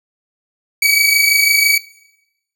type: tone pair together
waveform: sawtooth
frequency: 2263 / 2289 Hz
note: C#7 / D7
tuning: +35 / -45 cents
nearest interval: unison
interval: 20 cents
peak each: -10 dBFS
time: 0.82-1.78 s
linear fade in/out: 5 ms
effects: noise-tail reverb RT60 0.9 s tail -20 dB re dry